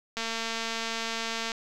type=click train; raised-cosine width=0.2 ms; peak=-15 dBFS; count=307; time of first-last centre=0.17-1.518 s; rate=227 Hz; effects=none